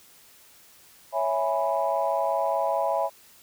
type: chord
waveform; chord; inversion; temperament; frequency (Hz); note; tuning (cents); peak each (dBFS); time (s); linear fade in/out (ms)
sine; C# minor seventh; none; equal; 554.4 / 659.3 / 830.6 / 987.8; C#5 / E5 / G#5 / B5; 0 / 0 / 0 / 0; -28 / -26 / -28 / -29; 1.12-3.1; 50
effects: tanh soft clip ceiling -12 dBFS + white hiss -54 dBFS RMS until 3.42 s